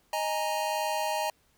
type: chord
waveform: square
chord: D# suspended fourth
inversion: none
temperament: equal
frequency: 622.3 / 830.6 / 932.3 Hz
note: D#5 / G#5 / A#5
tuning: 0 / 0 / 0 cents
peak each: -33 dBFS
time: 0.13-1.3 s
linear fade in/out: 2 ms
effects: pink hiss -67 dBFS RMS until 1.57 s